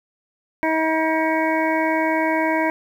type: harmonic tone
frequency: 318.7 Hz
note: D#4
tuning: 42 cents sharp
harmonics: 1 / 2 / 3 / 5 / 6 / 7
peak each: -22 / -23 / -23 / -29 / -29 / -27 dBFS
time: 0.63-2.7 s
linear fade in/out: 0 ms
effects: 8-bit